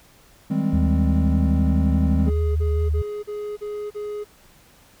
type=chord; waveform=triangle; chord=Ab major seventh; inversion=second; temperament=equal with one note detuned; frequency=159.48 / 196 / 207.7 / 261.6 Hz; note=Eb3 / G3 / Ab3 / C4; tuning=+43 / 0 / 0 / 0 cents; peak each=-23 dBFS; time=0.5-2.3 s; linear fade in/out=10 ms
type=tone with vibrato; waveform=sine; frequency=77 Hz; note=D#2; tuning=17 cents flat; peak=-18 dBFS; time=0.73-3.02 s; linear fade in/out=5 ms; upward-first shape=sine; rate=4.9 Hz; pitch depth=44 cents each way
type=tone bursts; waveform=triangle; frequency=417.3 Hz; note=G#4; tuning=8 cents sharp; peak=-25 dBFS; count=6; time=2.26-4.245 s; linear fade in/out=20 ms; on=300 ms; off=37 ms
effects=pink hiss -53 dBFS RMS until 5 s